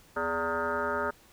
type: tone with frequency modulation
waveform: sine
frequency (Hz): 919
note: A#5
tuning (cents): -25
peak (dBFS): -27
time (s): 0.16-1.11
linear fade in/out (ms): 10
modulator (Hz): 168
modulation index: 3.6
effects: pink hiss -58 dBFS RMS until 1.32 s